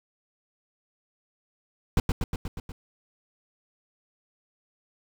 brown noise with echo, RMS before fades -20 dBFS, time 1.97-2 s, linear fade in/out 2 ms, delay 120 ms, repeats 6, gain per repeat -3 dB, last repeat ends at 2.72 s, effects none

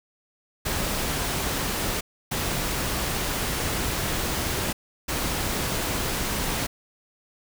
pink noise bursts at uneven times, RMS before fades -27 dBFS, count 3, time 0.65-2.01 / 2.31-4.73 / 5.08-6.67 s, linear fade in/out 10 ms, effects none

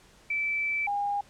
sine tone pair in turn, 2320 / 811.8 Hz, D7 / G#5, -22 / -40 cents, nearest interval octave + tritone, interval 1818 cents, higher first, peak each -26 dBFS, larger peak neither, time 0.3-0.87 / 0.87-1.21 s, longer first, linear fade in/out 5 ms, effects pink hiss -57 dBFS RMS until 1.29 s + low-pass 9000 Hz 12 dB/octave

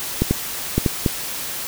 clicks, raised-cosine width 3 ms, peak -3 dBFS, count 5, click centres 0.22 / 0.31 / 0.78 / 0.862 / 1.062 s, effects white hiss -28 dBFS RMS until 1.67 s

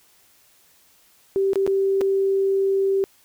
sine tone with dropouts, 389.5 Hz, G4, 11 cents flat, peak -17 dBFS, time 1.36-3.04 s, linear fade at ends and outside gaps 0 ms, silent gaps 1.533-1.557 / 1.665-1.676 / 2.01-2.014 s, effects white hiss -57 dBFS RMS until 3.24 s

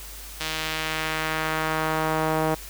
sawtooth tone with band-pass filter sweep, 157.6 Hz, D#3, 23 cents sharp, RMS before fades -26 dBFS, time 0.4-2.55 s, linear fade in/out 10 ms, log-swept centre 3700 to 700 Hz, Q 1, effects added 50 Hz sine -41 dBFS peak until 2.69 s + white hiss -41 dBFS RMS until 2.69 s

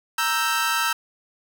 sawtooth chord, E diminished, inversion second, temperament equal, 932.3 / 1318.5 / 1568 Hz, Bb5 / E6 / G6, 0 / 0 / 0 cents, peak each -23 / -20 / -22 dBFS, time 0.18-0.93 s, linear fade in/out 5 ms, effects none

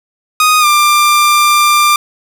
sawtooth tone with pitch glide, 1244.5 to 1189.7 Hz, D#6 to D6, 0 to +22 cents, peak -3 dBFS, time 0.4-1.96 s, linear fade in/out 2 ms, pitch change -78 cents, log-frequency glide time 0.6-0.66 s, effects none

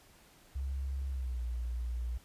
sine tone with pitch glide, 67.5 to 59.79 Hz, C#2 to A#1, -45 to +45 cents, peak -33 dBFS, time 0.55-2.18 s, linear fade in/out 10 ms, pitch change -210 cents, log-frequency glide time 1.09-1.42 s, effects pink hiss -61 dBFS RMS until 2.24 s + resampled to 32000 Hz

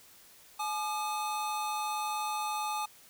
square tone pair together, 850.5 / 1211 Hz, G#5 / D#6, +41 / -47 cents, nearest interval tritone, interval 612 cents, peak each -34 / -37 dBFS, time 0.59-2.86 s, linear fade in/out 10 ms, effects white hiss -57 dBFS RMS until 3.09 s

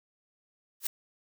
blue noise with exponential growth, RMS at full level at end -24 dBFS, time 0.8-0.87 s, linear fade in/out 5 ms, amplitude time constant 15 ms, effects none

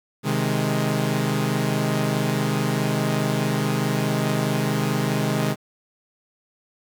sawtooth chord, Ab major, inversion first, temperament equal, 130.81 / 155.56 / 207.7 Hz, C3 / Eb3 / Ab3, 0 / 0 / 0 cents, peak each -21 dBFS, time 0.23-5.56 s, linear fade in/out 50 ms, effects 9-bit

